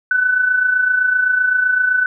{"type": "tone with amplitude modulation", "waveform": "sine", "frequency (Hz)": 1500, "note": "F#6", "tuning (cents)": 23, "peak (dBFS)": -10, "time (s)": [0.11, 2.06], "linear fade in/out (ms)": 2, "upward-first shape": "sine", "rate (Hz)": 27.8, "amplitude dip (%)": 55, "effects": []}